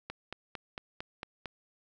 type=click train; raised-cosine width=0.3 ms; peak=-22 dBFS; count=7; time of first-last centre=0.1-1.457 s; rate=4.42 Hz; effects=none